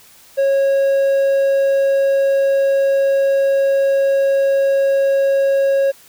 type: tone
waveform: triangle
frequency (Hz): 548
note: C#5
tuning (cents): -20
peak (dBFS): -10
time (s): 0.37-5.92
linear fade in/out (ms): 20
effects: white hiss -46 dBFS RMS until 6.08 s